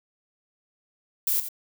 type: noise with echo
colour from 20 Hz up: violet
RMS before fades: -24 dBFS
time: 1.27-1.4 s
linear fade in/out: 2 ms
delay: 87 ms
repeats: 1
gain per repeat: -10 dB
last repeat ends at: 1.487 s
effects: none